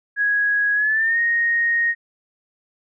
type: tone with pitch glide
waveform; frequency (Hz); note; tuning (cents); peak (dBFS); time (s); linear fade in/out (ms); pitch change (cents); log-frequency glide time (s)
sine; 1661.2 to 1864.6; G#6 to A#6; 0 to 0; -16; 0.16-1.95; 50; +200; 0.74-1.19
effects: none